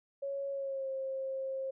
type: tone with pitch glide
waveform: sine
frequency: 554.4 to 533.4 Hz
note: C#5 to C5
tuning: 0 to +33 cents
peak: -34 dBFS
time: 0.22-1.71 s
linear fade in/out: 10 ms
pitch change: -67 cents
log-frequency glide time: 0.51-0.89 s
effects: none